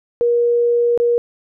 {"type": "tone with dropouts", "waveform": "sine", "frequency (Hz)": 475.8, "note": "A#4", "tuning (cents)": 35, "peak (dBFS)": -12, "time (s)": [0.21, 1.18], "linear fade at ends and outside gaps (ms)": 0, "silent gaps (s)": [0.976, 1], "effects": []}